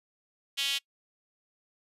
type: tone with high-pass filter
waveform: sawtooth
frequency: 277.2 Hz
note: C#4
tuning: in tune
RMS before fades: -30 dBFS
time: 0.57-0.79 s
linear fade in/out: 20 ms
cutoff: 3100 Hz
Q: 4.1
effects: noise-tail reverb RT60 0.1 s tail -24 dB re dry + resampled to 32000 Hz